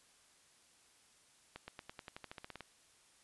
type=accelerating click train; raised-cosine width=0.3 ms; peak=-30 dBFS; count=14; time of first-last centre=1.56-2.607 s; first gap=120 ms; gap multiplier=0.93; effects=white hiss -67 dBFS RMS until 3.23 s + resampled to 24000 Hz